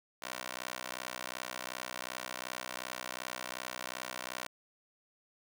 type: tone with high-pass filter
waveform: 15% pulse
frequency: 62.7 Hz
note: B1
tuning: 27 cents sharp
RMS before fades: -42 dBFS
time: 0.22-4.47 s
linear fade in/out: 5 ms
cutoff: 820 Hz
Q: 0.63
effects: none